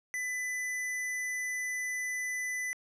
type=tone; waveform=square; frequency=2000 Hz; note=B6; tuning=21 cents sharp; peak=-33 dBFS; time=0.14-2.73 s; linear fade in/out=0 ms; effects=low-pass 12000 Hz 12 dB/octave